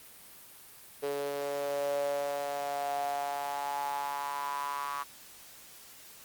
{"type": "tone with high-pass filter sweep", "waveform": "sawtooth", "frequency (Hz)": 142.1, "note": "C#3", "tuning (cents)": 43, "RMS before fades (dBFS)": -34, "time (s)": [1.02, 5.04], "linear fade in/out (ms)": 20, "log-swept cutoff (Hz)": [460, 1100], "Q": 8.2, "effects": ["white hiss -52 dBFS RMS until 6.24 s", "Opus 32 kbps"]}